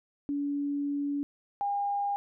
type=tone pair in turn; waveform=sine; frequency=285.6 / 807.8 Hz; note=D4 / G#5; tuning=-48 / -48 cents; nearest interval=octave + tritone; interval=1800 cents; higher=second; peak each=-28 / -27 dBFS; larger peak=second; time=0.29-1.23 / 1.61-2.16 s; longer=first; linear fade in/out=0 ms; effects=none